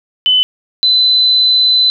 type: tone pair in turn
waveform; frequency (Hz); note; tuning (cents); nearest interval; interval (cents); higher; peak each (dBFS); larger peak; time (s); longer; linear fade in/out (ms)
sine; 3019 / 4022; F#7 / B7; +34 / +31; perfect fourth; 497; second; -7; neither; 0.26-0.43 / 0.83-1.9; second; 0
effects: none